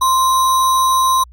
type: tone with sample-and-hold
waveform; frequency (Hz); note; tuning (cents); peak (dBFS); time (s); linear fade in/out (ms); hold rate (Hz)
sine; 1046.5; C6; 0; -10; 0.01-1.24; 10; 4900
effects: added 60 Hz sine -38 dBFS peak until 1.32 s + MP3 64 kbps